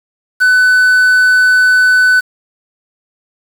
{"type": "tone with quantisation", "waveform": "triangle", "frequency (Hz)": 1500, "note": "F#6", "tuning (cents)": 23, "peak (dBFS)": -4, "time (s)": [0.4, 2.21], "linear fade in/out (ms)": 20, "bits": 5, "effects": []}